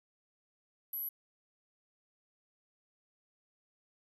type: tone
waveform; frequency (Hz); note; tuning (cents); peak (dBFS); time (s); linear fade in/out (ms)
sine; 11770; F#9; -10; -33; 0.93-1.09; 5
effects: tanh soft clip ceiling -35 dBFS + 11-bit